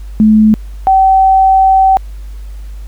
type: tone pair in turn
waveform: sine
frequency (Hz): 216 / 766.9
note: A3 / G5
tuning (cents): -32 / -38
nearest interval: octave + minor seventh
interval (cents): 2194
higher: second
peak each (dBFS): -3 / -4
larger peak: first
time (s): 0.2-0.54 / 0.87-1.97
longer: second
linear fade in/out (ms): 0
effects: added 50 Hz sine -23 dBFS peak until 2.87 s + pink hiss -46 dBFS RMS until 2.87 s